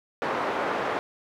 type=band-pass noise; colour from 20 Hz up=pink; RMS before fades=-28 dBFS; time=0.22-0.99 s; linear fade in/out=0 ms; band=430 to 1400 Hz; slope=12 dB/octave; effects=none

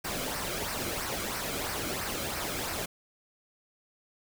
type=noise with flanger; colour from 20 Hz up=pink; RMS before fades=-34 dBFS; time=0.04-2.86 s; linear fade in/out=10 ms; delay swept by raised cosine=0.28 to 1.13 ms; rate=3 Hz; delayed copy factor=-0.55; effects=none

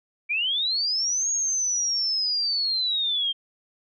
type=linear two-way sweep; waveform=sine; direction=up then down; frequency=2299 to 6640 to 3160 Hz; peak=-22 dBFS; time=0.29-3.33 s; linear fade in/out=20 ms; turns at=1.3 s; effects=none

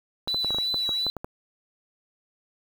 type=clicks; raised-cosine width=1 ms; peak=-19 dBFS; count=11; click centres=0.275 / 0.345 / 0.446 / 0.506 / 0.546 / 0.585 / 0.743 / 0.892 / 1.066 / 1.167 / 1.245 s
type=tone with vibrato; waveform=sine; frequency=3951 Hz; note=B7; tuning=in tune; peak=-24 dBFS; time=0.28-1.1 s; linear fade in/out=0 ms; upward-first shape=triangle; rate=2.8 Hz; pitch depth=30 cents each way
effects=7-bit

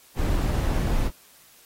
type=noise; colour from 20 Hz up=brown; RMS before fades=-23 dBFS; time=0.15-1.11 s; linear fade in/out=50 ms; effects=white hiss -54 dBFS RMS until 1.65 s + AAC 48 kbps

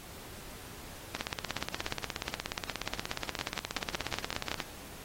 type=two click trains; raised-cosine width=0.2 ms; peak=-14 / -14 dBFS; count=7 / 59; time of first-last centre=3.39-4.516 / 1.15-4.602 s; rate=5.33 / 16.8 Hz; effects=pink hiss -48 dBFS RMS until 5.04 s + AAC 48 kbps

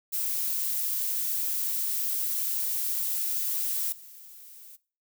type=noise with level steps; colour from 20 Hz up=violet; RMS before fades=-29 / -48 dBFS; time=0.12-4.77 s; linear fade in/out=20 ms; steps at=3.92 s; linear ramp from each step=5 ms; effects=noise-tail reverb RT60 0.4 s tail -21 dB re dry

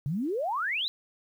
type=exponential sweep; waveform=sine; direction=up; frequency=130.81 to 4083 Hz; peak=-27 dBFS; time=0.06-0.88 s; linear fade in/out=0 ms; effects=10-bit

